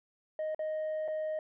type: tone with dropouts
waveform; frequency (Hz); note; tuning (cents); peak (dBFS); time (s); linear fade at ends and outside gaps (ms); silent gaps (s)
sine; 622.3; D#5; 0; -29; 0.39-1.39; 2; 0.547-0.592 / 1.079-1.083
effects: tanh soft clip ceiling -31 dBFS